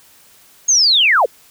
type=linear sweep; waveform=sine; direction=down; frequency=6645 to 392 Hz; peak=-9 dBFS; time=0.68-1.26 s; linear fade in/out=10 ms; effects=white hiss -48 dBFS RMS until 1.5 s